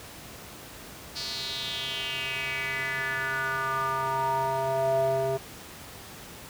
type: tone with band-pass filter sweep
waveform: square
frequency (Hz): 133.5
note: C3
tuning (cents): +35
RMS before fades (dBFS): -29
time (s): 1.15-5.38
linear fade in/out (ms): 20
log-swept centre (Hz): 4700 to 540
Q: 5
effects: pink hiss -44 dBFS RMS until 6.49 s + high-pass 60 Hz 12 dB/octave